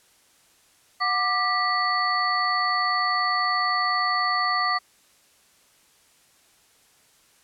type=tone cluster; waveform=sine; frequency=733 / 1184 / 1954 / 4465 Hz; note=F#5 / D6 / B6 / C#8; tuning=-16 / +14 / -19 / +12 cents; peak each=-29 / -23 / -27 / -29 dBFS; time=1-4.79 s; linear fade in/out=20 ms; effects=white hiss -59 dBFS RMS until 7.43 s + low-pass 11000 Hz 12 dB/octave